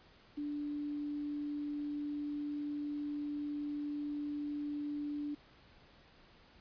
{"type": "tone with quantisation", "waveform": "sine", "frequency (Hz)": 292.8, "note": "D4", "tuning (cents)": -5, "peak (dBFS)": -36, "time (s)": [0.37, 5.35], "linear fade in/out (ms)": 10, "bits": 10, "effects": ["pink hiss -62 dBFS RMS until 6.6 s", "resampled to 11025 Hz"]}